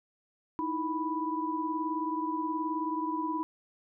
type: tone cluster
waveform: sine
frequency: 310.1 / 328.9 / 988 Hz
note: D#4 / E4 / B5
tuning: -6 / -4 / 0 cents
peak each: -34 / -37 / -32 dBFS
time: 0.59-3.43 s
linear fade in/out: 0 ms
effects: none